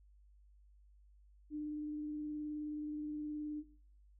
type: tone with vibrato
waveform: sine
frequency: 300.2 Hz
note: D4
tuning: 38 cents sharp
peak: -38 dBFS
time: 1.5-3.64 s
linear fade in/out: 50 ms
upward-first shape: sine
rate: 19 Hz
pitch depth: 12 cents each way
effects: noise-tail reverb RT60 0.6 s tail -22 dB re dry + added 50 Hz sine -61 dBFS peak until 4.19 s